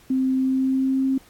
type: tone with pitch glide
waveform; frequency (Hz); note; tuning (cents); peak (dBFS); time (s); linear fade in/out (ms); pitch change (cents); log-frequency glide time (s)
sine; 261.6 to 266.2; C4 to C4; 0 to +30; -18; 0.1-1.18; 5; +30; 0.35-1.04
effects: pink hiss -53 dBFS RMS until 1.29 s + AAC 64 kbps